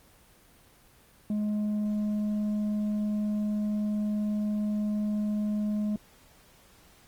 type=tone with tanh clipping; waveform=sine; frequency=210 Hz; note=G#3; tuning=19 cents sharp; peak=-27 dBFS; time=1.3-5.96 s; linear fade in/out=2 ms; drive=4 dB; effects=pink hiss -58 dBFS RMS until 7.07 s + Opus 24 kbps